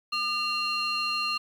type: tone cluster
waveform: sine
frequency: 1209 / 2763 / 4198 Hz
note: D6 / F7 / C8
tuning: +50 / -19 / +5 cents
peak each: -29 dBFS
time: 0.12-1.38 s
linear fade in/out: 10 ms
effects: tanh soft clip ceiling -21 dBFS + 9-bit